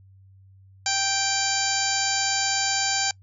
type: harmonic tone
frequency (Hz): 784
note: G5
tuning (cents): 0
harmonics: 1 / 2 / 3 / 4 / 5 / 6 / 7 / 8 / 9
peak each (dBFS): -29 / -30 / -33 / -34 / -34 / -28 / -34 / -32 / -28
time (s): 0.86-3.11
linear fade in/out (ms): 2
effects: noise-tail reverb RT60 0.1 s tail -24 dB re dry + added 96 Hz sine -49 dBFS peak until 3.22 s